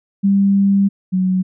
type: tone pair in turn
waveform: sine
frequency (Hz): 197.8 / 185.73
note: G3 / F#3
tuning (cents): +16 / +7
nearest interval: minor second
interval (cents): 109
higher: first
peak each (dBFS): -10 / -13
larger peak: first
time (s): 0.23-0.89 / 1.12-1.43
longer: first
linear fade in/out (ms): 20
effects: none